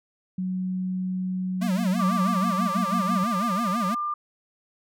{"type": "tone", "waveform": "sine", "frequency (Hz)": 185, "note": "F#3", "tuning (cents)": 0, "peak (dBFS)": -25, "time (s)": [0.38, 3.24], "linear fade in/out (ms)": 5}
{"type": "tone with vibrato", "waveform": "square", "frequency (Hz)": 207.7, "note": "G#3", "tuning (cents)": 0, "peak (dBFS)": -26, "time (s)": [1.61, 3.95], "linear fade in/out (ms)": 10, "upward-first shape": "sine", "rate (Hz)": 6.1, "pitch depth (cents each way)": 250}
{"type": "tone with pitch glide", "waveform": "sine", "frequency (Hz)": [1174.7, 1195.9], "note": ["D6", "D6"], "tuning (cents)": [0, 31], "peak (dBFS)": -25, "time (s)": [1.99, 4.14], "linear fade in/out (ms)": 5, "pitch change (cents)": 31, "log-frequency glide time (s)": [2.6, 3.57]}
{"effects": []}